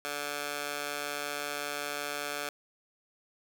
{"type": "tone with high-pass filter", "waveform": "15% pulse", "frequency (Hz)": 145.3, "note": "D3", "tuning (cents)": -18, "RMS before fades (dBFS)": -36, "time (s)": [0.05, 2.49], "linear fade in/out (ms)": 0, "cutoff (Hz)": 820, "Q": 0.69, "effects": []}